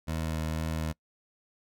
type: tone with vibrato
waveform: 20% pulse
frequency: 79.6 Hz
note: D#2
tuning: 40 cents sharp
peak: -25 dBFS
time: 0.07-0.93 s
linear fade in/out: 20 ms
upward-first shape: triangle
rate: 2.1 Hz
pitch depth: 17 cents each way
effects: noise-tail reverb RT60 0.1 s tail -25 dB re dry